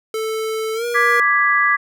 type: tone with pitch glide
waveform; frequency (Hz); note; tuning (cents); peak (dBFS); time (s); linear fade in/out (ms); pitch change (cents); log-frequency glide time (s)
square; 440 to 477.1; A4 to A#4; 0 to +40; -21; 0.14-1.2; 2; +140; 0.74-0.85
type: chord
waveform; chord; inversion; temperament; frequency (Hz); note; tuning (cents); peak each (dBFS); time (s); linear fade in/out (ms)
sine; G# diminished; second; equal; 1174.7 / 1661.2 / 1975.5; D6 / G#6 / B6; 0 / 0 / 0; -17; 0.94-1.77; 20
effects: none